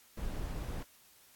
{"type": "noise", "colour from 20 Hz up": "brown", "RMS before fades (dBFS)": -38, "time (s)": [0.17, 0.83], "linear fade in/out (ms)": 5, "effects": ["white hiss -62 dBFS RMS until 1.35 s", "AAC 64 kbps"]}